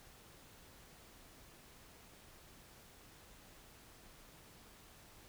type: silence
effects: pink hiss -60 dBFS RMS until 5.28 s